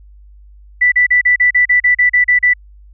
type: tone bursts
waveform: sine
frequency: 1975.5 Hz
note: B6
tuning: in tune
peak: -7 dBFS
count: 12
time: 0.81-2.537 s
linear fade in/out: 10 ms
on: 110 ms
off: 37 ms
effects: added 50 Hz sine -38 dBFS peak until 2.93 s